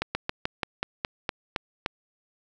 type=slowing click train; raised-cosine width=0.3 ms; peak=-10 dBFS; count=10; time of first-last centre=0.02-1.861 s; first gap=130 ms; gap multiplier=1.11; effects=none